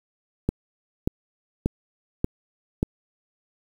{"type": "click train", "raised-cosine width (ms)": 3, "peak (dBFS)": -8, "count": 5, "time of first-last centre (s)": [0.49, 2.829], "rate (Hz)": 1.71, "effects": ["7-bit"]}